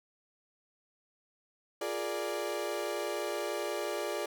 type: chord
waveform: 35% pulse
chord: Bb dominant seventh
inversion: second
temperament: equal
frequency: 349.2 / 415.3 / 466.2 / 587.3 Hz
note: F4 / Ab4 / Bb4 / D5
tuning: 0 / 0 / 0 / 0 cents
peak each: -38 / -36 / -40 / -35 dBFS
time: 1.81-4.26 s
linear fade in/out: 5 ms
effects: none